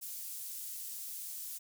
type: high-pass noise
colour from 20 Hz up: pink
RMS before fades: -43 dBFS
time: 0.01-1.59 s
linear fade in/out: 20 ms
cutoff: 9700 Hz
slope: 12 dB/octave
effects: none